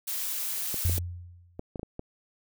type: noise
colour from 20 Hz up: blue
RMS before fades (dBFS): -32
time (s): 0.07-0.99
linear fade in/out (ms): 10
type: clicks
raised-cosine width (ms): 2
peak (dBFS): -22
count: 8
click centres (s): 0.743 / 0.896 / 0.981 / 1.594 / 1.758 / 1.795 / 1.831 / 1.994
type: tone with exponential decay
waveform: sine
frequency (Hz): 87.7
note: F2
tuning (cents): +8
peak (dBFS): -21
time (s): 0.85-1.59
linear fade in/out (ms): 0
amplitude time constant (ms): 160
effects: none